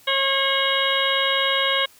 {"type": "harmonic tone with a mistuned harmonic", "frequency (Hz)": 543, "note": "C#5", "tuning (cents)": -36, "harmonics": [1, 2, 3, 4, 5, 6, 7], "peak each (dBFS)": [-26, -26, -26, -26, -26, -26, -26], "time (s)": [0.07, 1.86], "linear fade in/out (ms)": 10, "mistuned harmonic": 5, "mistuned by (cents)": 110, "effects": ["white hiss -52 dBFS RMS until 1.99 s"]}